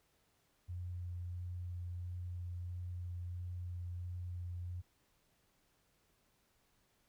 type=tone with vibrato; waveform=sine; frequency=88.6 Hz; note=F2; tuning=25 cents sharp; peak=-40 dBFS; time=0.68-4.82 s; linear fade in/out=20 ms; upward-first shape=sine; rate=1.5 Hz; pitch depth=10 cents each way; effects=pink hiss -75 dBFS RMS until 7.08 s